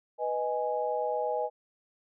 sine chord, G# minor, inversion first, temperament equal, 493.9 / 622.3 / 830.6 Hz, B4 / D#5 / G#5, 0 / 0 / 0 cents, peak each -32 dBFS, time 0.18-1.5 s, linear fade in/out 50 ms, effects none

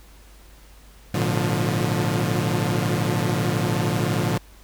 sawtooth tone cluster, 108.5 / 121.3 / 146.8 / 176.5 / 358.3 Hz, A2 / B2 / D3 / F3 / F4, -24 / -31 / 0 / +19 / +44 cents, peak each -22 / -23 / -22 / -22 / -31 dBFS, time 1.14-4.38 s, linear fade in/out 5 ms, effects added 50 Hz sine -46 dBFS peak until 4.63 s + pink hiss -52 dBFS RMS until 4.63 s

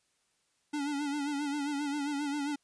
square tone with vibrato, 288 Hz, D4, 34 cents flat, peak -32 dBFS, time 0.73-2.56 s, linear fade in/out 10 ms, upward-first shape sine, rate 7.5 Hz, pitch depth 62 cents each way, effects white hiss -74 dBFS RMS until 2.63 s + resampled to 22050 Hz

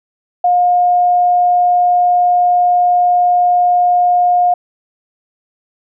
sine tone, 713 Hz, F5, 36 cents sharp, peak -8 dBFS, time 0.44-4.54 s, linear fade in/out 5 ms, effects none

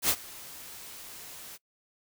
white noise with ADSR envelope, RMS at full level -23 dBFS, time 0.02-1.58 s, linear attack 75 ms, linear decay 58 ms, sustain -22 dB, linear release 30 ms, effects noise-tail reverb RT60 0.1 s tail -22 dB re dry

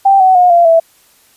sine tone with pitch steps, 784 / 750.8 / 718.9 / 688.5 / 659.3 Hz, G5 / F#5 / F5 / F5 / E5, 0 / +25 / +50 / -25 / 0 cents, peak -4 dBFS, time 0.05-0.8 s, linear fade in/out 10 ms, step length 150 ms, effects white hiss -49 dBFS RMS until 1.36 s + resampled to 32000 Hz

